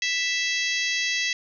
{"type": "harmonic tone with a mistuned harmonic", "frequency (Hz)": 659.3, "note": "E5", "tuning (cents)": 0, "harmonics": [3, 4, 5, 6, 7, 8, 9, 10], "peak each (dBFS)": [-27, -29, -31, -33, -34, -35, -36, -37], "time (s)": [0.02, 1.33], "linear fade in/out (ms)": 2, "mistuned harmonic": 10, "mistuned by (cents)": -37, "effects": []}